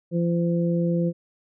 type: harmonic tone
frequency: 170.9 Hz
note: F3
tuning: 37 cents flat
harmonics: 1 / 2 / 3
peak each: -21 / -28 / -28 dBFS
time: 0.11-1.13 s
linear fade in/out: 50 ms
effects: none